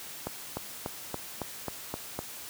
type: accelerating click train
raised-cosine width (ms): 1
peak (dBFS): -18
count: 8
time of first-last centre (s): 0.27-2.19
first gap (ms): 300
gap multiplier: 0.97
effects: white hiss -43 dBFS RMS until 2.49 s + high-pass 60 Hz 12 dB/octave